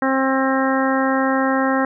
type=harmonic tone; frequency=266 Hz; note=C4; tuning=29 cents sharp; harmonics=1 / 2 / 3 / 4 / 5 / 6 / 7; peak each=-19 / -22 / -24 / -25 / -26 / -27 / -27 dBFS; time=0.02-1.85 s; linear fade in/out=2 ms; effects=none